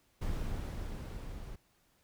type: noise with level ramp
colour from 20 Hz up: brown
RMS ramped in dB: -35 to -44 dBFS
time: 0.21-1.56 s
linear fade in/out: 10 ms
effects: pink hiss -71 dBFS RMS until 2.03 s